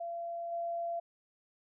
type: tone with level steps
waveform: sine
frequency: 682 Hz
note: F5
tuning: 41 cents flat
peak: -36 / -33 dBFS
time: 0-1 s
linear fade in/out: 10 ms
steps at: 0.51 s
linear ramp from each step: 20 ms
effects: none